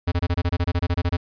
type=tone bursts; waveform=square; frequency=87.31 Hz; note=F2; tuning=in tune; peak=-19 dBFS; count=15; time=0.07-1.169 s; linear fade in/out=10 ms; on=49 ms; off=26 ms; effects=resampled to 11025 Hz + 10-bit